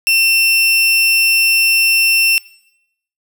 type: tone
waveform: sawtooth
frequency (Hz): 2700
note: E7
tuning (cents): +41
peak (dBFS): -7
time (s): 0.07-2.38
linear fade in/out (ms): 0
effects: noise-tail reverb RT60 0.8 s tail -21 dB re dry